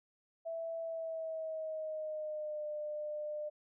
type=tone with pitch glide; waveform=sine; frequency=659.3 to 601.1 Hz; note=E5 to D5; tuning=0 to +40 cents; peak=-37 dBFS; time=0.45-3.5 s; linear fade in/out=20 ms; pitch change=-160 cents; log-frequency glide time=0.81-2.66 s; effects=none